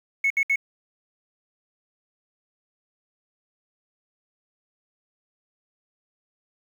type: tone bursts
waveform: sine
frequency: 2200 Hz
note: C#7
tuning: 14 cents flat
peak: -17 dBFS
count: 3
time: 0.24-0.559 s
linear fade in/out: 5 ms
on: 63 ms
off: 65 ms
effects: tanh soft clip ceiling -15 dBFS + 8-bit